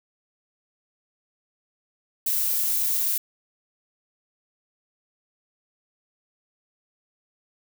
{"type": "noise", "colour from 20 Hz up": "violet", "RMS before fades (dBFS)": -24, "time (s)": [2.26, 3.18], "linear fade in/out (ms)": 5, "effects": []}